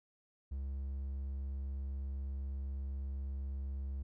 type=tone; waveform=triangle; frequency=68 Hz; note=C#2; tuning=33 cents flat; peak=-35 dBFS; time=0.51-4.03 s; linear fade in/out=10 ms; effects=none